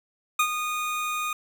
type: tone with ADSR envelope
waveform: 25% pulse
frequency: 1231 Hz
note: D#6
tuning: 19 cents flat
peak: -14 dBFS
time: 0.39-1.33 s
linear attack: 6 ms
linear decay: 74 ms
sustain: -9 dB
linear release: 3 ms
effects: 8-bit